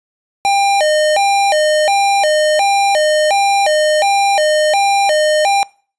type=tone with vibrato; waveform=square; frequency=698 Hz; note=F5; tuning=1 cent flat; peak=-11 dBFS; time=0.45-5.63 s; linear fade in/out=0 ms; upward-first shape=square; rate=1.4 Hz; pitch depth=230 cents each way; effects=noise-tail reverb RT60 0.4 s tail -23 dB re dry + resampled to 22050 Hz